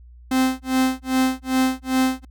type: tone with tremolo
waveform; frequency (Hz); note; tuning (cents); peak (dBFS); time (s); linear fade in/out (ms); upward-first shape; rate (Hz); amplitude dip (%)
45% pulse; 260; C4; -11; -15; 0.31-2.25; 5; sine; 2.5; 100
effects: added 60 Hz sine -42 dBFS peak until 2.3 s